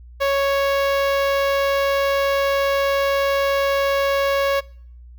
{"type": "tone with notch filter", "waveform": "sawtooth", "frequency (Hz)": 554.4, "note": "C#5", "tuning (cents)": 0, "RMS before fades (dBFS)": -19, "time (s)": [0.2, 4.61], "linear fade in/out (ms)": 20, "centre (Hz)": 8700, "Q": 0.53, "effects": ["noise-tail reverb RT60 0.6 s tail -24 dB re dry", "added 60 Hz sine -39 dBFS peak until 5.18 s"]}